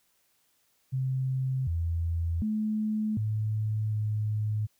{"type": "tone with pitch steps", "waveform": "sine", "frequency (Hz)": [131.1, 83.7, 215, 107.9, 106.8], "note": ["C3", "E2", "A3", "A2", "G#2"], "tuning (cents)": [4, 27, -40, -33, 49], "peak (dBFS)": -26, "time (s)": [0.92, 4.67], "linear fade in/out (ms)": 20, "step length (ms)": 750, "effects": ["white hiss -70 dBFS RMS until 4.79 s"]}